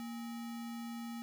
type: tone with sample-and-hold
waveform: sine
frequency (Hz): 233.1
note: A#3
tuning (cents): 0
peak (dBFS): -40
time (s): 0-1.22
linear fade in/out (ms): 0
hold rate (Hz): 1050
effects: none